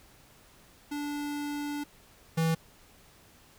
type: tone pair in turn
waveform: square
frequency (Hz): 291.2 / 162.91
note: D4 / E3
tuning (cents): -15 / -20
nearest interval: minor seventh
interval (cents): 1005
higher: first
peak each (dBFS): -33 / -25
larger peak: second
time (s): 0.91-1.84 / 2.37-2.55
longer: first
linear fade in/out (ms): 10
effects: pink hiss -58 dBFS RMS until 3.58 s